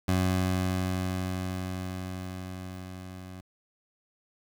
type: tone with level ramp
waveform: 20% pulse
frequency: 92.5 Hz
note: F#2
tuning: in tune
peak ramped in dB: -18 to -37 dBFS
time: 0.08-3.41 s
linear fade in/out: 5 ms
effects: 10-bit